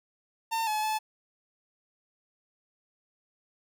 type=tone with pitch steps; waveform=45% pulse; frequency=904 / 856 / 866 Hz; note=A5 / A5 / A5; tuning=+47 / -48 / -28 cents; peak=-27 dBFS; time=0.51-0.99 s; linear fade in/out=20 ms; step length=160 ms; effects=none